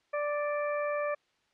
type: harmonic tone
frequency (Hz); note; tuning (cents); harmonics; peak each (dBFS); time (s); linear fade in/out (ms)
587.3; D5; 0; 1 / 2 / 3 / 4; -30 / -36 / -40 / -42; 0.13-1.15; 10
effects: white hiss -71 dBFS RMS until 1.53 s + low-pass 4000 Hz 12 dB/octave